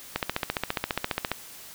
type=click train; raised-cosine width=0.3 ms; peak=-9 dBFS; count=18; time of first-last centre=0.16-1.316 s; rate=14.7 Hz; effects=white hiss -45 dBFS RMS until 1.74 s